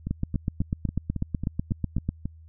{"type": "two click trains", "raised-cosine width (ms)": 5, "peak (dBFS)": [-13, -17], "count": [17, 9], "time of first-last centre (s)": [[0.11, 2.09], [0.07, 2.256]], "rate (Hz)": [8.08, 3.66], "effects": ["added 80 Hz sine -46 dBFS peak until 2.48 s"]}